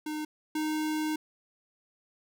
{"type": "tone pair in turn", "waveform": "square", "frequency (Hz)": [305.7, 308.9], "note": ["D#4", "D#4"], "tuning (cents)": [-30, -12], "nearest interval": "unison", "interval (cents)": 18, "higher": "second", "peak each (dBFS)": [-33, -29], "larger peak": "second", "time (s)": [[0.06, 0.25], [0.55, 1.16]], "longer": "second", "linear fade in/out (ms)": 5, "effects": []}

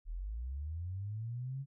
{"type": "linear sweep", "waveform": "sine", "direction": "up", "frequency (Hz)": [36.71, 140], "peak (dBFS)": -37, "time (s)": [0.05, 1.66], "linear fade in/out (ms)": 50, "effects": []}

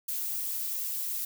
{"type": "noise with flanger", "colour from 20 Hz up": "violet", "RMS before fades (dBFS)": -33, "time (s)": [0.08, 1.25], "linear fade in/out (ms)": 5, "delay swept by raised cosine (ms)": [1.5, 5.8], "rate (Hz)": 2.8, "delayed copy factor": 0.65, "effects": []}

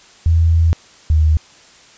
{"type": "tone pair in turn", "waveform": "sine", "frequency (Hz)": [82.41, 77.78], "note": ["E2", "D#2"], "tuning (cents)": [0, 0], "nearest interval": "minor second", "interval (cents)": 100, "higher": "first", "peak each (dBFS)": -9, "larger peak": "neither", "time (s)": [[0.26, 0.73], [1.1, 1.37]], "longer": "first", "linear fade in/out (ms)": 0, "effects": ["white hiss -45 dBFS RMS until 1.97 s", "resampled to 16000 Hz"]}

